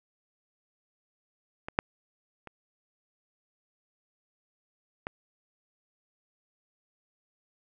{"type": "clicks", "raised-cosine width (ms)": 0.5, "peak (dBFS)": [-21, -7, -28, -18], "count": 4, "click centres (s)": [1.685, 1.789, 2.473, 5.069], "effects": []}